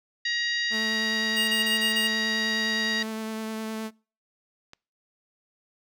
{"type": "harmonic tone", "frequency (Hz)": 947, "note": "A#5", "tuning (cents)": 27, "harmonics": [2, 3, 4, 5, 6, 7], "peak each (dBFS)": [-27, -36, -32, -33, -45, -46], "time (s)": [0.25, 3.03], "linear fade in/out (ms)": 5}
{"type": "tone with vibrato", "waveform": "sawtooth", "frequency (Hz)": 220, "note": "A3", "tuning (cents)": 0, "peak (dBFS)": -27, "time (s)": [0.7, 3.91], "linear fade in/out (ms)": 50, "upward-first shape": "sine", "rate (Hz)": 9.7, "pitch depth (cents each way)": 12}
{"type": "tone bursts", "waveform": "square", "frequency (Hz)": 2830, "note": "F7", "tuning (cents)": 22, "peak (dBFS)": -26, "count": 5, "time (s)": [1.36, 2.076], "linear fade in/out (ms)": 10, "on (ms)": 120, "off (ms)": 29}
{"type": "click", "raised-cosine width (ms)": 0.2, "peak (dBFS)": -27, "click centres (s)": 4.734}
{"effects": ["noise-tail reverb RT60 0.4 s tail -26 dB re dry"]}